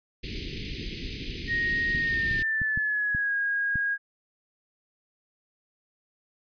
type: band-stop noise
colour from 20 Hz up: pink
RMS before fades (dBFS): -34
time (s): 0.23-2.43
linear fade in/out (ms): 10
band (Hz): 420 to 2100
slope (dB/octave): 48
type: tone with pitch glide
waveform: sine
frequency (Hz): 1869 to 1636.5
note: A#6 to G#6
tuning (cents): +4 to -26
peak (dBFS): -24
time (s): 1.47-3.98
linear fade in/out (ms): 50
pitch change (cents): -230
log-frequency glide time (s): 1.95-3.35
type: clicks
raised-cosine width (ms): 5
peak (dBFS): -21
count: 6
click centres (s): 1.949 / 2.312 / 2.617 / 2.775 / 3.149 / 3.757
effects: resampled to 11025 Hz